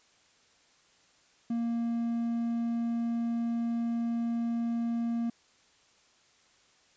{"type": "tone", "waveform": "triangle", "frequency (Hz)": 233.1, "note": "A#3", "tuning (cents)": 0, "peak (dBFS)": -26, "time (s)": [1.5, 5.3], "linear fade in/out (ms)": 5, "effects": ["white hiss -64 dBFS RMS until 6.96 s", "resampled to 16000 Hz"]}